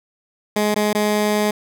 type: tone with dropouts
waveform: 15% pulse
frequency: 210 Hz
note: G#3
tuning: 19 cents sharp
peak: -10 dBFS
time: 0.56-1.51 s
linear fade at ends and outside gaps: 5 ms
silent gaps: 0.744-0.76 / 0.931-0.949 s
effects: none